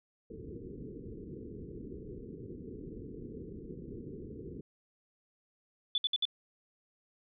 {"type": "low-pass noise", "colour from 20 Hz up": "white", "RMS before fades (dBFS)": -45, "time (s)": [0.3, 4.61], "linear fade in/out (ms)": 5, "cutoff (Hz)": 460, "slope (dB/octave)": 96}
{"type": "tone bursts", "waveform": "sine", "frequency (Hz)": 3474, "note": "A7", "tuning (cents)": -23, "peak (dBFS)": -27, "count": 4, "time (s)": [5.95, 6.253], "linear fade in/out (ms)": 2, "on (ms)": 30, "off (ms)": 61}
{"effects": []}